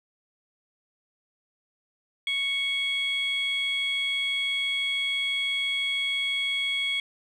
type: tone pair together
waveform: sine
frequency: 2217 / 3322 Hz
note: C#7 / G#7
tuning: 0 / 0 cents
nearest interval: perfect fifth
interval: 700 cents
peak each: -26 dBFS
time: 2.27-7 s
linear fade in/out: 2 ms
effects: tanh soft clip ceiling -20 dBFS + 10-bit